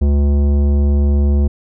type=tone with tanh clipping; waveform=triangle; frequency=71.5 Hz; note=D2; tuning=46 cents flat; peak=-12 dBFS; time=0.01-1.48 s; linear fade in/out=10 ms; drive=18 dB; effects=none